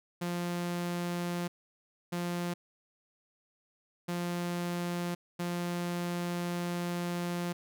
sawtooth tone bursts at uneven times, 174.61 Hz, F3, in tune, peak -28 dBFS, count 4, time 0.21-1.48 / 2.12-2.54 / 4.08-5.15 / 5.39-7.53 s, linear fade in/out 10 ms, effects none

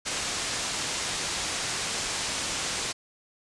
white low-pass noise, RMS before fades -31 dBFS, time 0.05-2.93 s, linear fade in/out 20 ms, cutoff 8000 Hz, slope 24 dB/octave, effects resampled to 24000 Hz

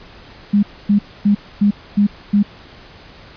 sine tone bursts, 204.3 Hz, G#3, 28 cents flat, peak -9 dBFS, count 6, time 0.53-2.43 s, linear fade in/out 10 ms, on 100 ms, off 260 ms, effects pink hiss -41 dBFS RMS until 3.36 s + resampled to 11025 Hz

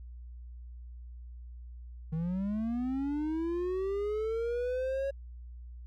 triangle linear sweep, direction up, 155.4 to 554.4 Hz, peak -28 dBFS, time 2.12-5.11 s, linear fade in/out 10 ms, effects added 60 Hz sine -43 dBFS peak until 5.86 s

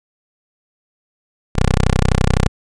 10% pulse tone, 31.8 Hz, C1, 48 cents flat, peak -4 dBFS, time 1.55-2.48 s, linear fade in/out 10 ms, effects resampled to 22050 Hz

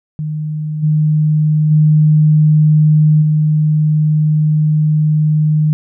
sine tone with level steps, 153.2 Hz, D#3, 27 cents flat, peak -17 / -9 / -6 / -9 dBFS, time 0.19-5.73 s, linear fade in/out 0 ms, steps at 0.82 / 1.7 / 3.21 s, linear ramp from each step 20 ms, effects none

